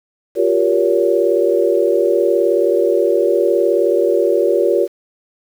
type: chord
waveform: sine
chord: G half-diminished seventh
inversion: third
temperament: just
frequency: 352.8 / 392 / 470.4 / 564.5 Hz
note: F4 / G4 / Bb4 / Db5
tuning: +18 / 0 / +16 / +31 cents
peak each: -17 dBFS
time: 0.35-4.88 s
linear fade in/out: 50 ms
effects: 7-bit